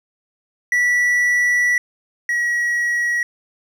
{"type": "tone pair in turn", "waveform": "triangle", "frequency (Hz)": [1950, 1914.3], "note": ["B6", "A#6"], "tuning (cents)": [-23, 45], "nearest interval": "unison", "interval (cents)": 32, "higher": "first", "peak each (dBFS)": [-12, -15], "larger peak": "first", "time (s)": [[0.72, 1.78], [2.29, 3.23]], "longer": "first", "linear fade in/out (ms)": 2, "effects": []}